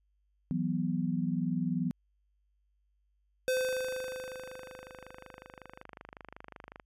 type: chord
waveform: sine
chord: E suspended second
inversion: none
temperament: just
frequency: 164.81 / 185.42 / 247.2 Hz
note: E3 / F#3 / B3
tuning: 0 / +4 / +2 cents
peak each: -33 dBFS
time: 0.51-1.91 s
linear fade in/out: 0 ms
type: tone with exponential decay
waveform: square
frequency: 513 Hz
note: C5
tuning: 34 cents flat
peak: -27 dBFS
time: 3.48-5.83 s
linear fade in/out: 0 ms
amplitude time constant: 510 ms
type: click train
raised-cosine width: 0.5 ms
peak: -30 dBFS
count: 83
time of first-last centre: 3.57-6.798 s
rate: 25.4 Hz
effects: added 50 Hz sine -70 dBFS peak until 6.85 s + resampled to 32000 Hz